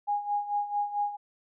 sine tone with tremolo, 822 Hz, G#5, 18 cents flat, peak -24 dBFS, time 0.07-1.17 s, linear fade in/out 20 ms, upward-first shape sine, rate 4.5 Hz, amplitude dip 75%, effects none

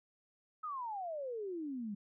sine exponential sweep, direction down, 1295 to 196 Hz, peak -38 dBFS, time 0.63-1.95 s, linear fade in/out 10 ms, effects none

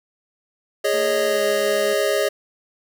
square chord, Ab suspended fourth, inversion none, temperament equal with one note detuned, 412 / 554.4 / 622.3 Hz, Ab4 / Db5 / Eb5, -14 / 0 / 0 cents, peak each -23 dBFS, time 0.84-2.29 s, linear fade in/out 10 ms
20% pulse tone with pitch glide, 226.1 to 208.5 Hz, A3 to G#3, +47 to +7 cents, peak -28 dBFS, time 0.93-1.94 s, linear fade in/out 10 ms, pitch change -140 cents, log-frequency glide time 1.26-1.41 s
effects none

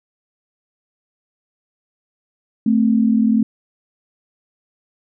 sine tone pair together, 220 / 260.5 Hz, A3 / C4, 0 / -7 cents, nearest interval minor third, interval 293 cents, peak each -13 / -18 dBFS, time 2.66-3.43 s, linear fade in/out 5 ms, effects none

